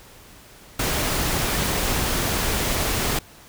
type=noise; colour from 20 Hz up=pink; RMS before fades=-23 dBFS; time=0.79-3.19 s; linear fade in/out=5 ms; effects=pink hiss -47 dBFS RMS until 3.48 s